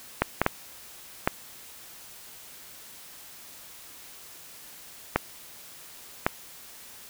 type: clicks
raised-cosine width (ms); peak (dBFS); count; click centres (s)
0.5; -5; 6; 0.22 / 0.416 / 0.464 / 1.275 / 5.16 / 6.265
effects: white hiss -47 dBFS RMS until 7.09 s